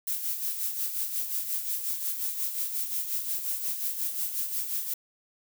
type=noise with tremolo; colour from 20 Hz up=violet; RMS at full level=-29 dBFS; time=0.07-4.94 s; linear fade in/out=5 ms; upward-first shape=sine; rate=5.6 Hz; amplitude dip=55%; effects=none